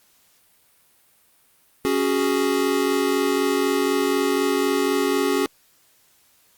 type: chord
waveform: square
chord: C# suspended fourth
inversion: none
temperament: equal with one note detuned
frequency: 277.2 / 371.3 / 415.3 Hz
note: C#4 / F#4 / G#4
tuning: 0 / +6 / 0 cents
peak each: -24 / -24 / -24 dBFS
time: 1.85-5.46 s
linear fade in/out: 0 ms
effects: white hiss -59 dBFS RMS until 6.57 s + Opus 48 kbps